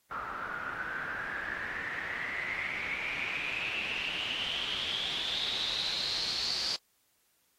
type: noise with low-pass filter sweep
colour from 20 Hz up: white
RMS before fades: -35 dBFS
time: 0.11-6.76 s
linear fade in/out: 0 ms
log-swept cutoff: 1300 to 4700 Hz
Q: 9.1
effects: white hiss -72 dBFS RMS until 7.58 s + AAC 48 kbps